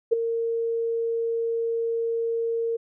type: tone with ADSR envelope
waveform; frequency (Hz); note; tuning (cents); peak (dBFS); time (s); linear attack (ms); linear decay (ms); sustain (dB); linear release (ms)
sine; 460; A#4; -23; -13; 0.11-2.77; 20; 9; -10; 13
effects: none